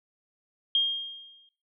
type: tone with exponential decay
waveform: sine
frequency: 3225 Hz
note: G7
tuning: 48 cents sharp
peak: -18 dBFS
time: 0.75-1.49 s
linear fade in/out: 2 ms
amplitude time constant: 160 ms
effects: noise-tail reverb RT60 0.3 s tail -17 dB re dry